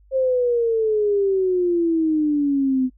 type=exponential sweep; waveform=sine; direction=down; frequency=535 to 253.6 Hz; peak=-16 dBFS; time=0.11-2.9 s; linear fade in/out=50 ms; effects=noise-tail reverb RT60 0.1 s tail -25 dB re dry + added 50 Hz sine -50 dBFS peak until 2.97 s